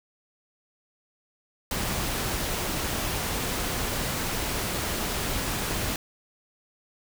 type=noise; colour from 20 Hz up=pink; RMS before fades=-29 dBFS; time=1.71-5.96 s; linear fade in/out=2 ms; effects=none